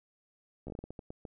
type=slowing click train; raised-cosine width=2 ms; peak=-29 dBFS; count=11; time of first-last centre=0.67-1.252 s; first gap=13 ms; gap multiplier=1.31; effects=none